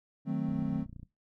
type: chord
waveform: triangle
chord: D# diminished seventh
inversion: none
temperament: equal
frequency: 155.56 / 185 / 220 / 261.6 Hz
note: D#3 / F#3 / A3 / C4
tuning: 0 / 0 / 0 / 0 cents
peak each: -33 dBFS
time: 0.25-0.86 s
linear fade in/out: 50 ms
type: click train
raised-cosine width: 5 ms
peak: -34 dBFS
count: 17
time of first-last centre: 0.49-1.031 s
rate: 29.6 Hz
effects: noise-tail reverb RT60 0.2 s tail -18 dB re dry